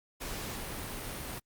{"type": "noise", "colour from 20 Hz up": "pink", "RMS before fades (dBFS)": -39, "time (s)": [0.2, 1.4], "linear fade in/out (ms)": 20, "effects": ["Opus 48 kbps"]}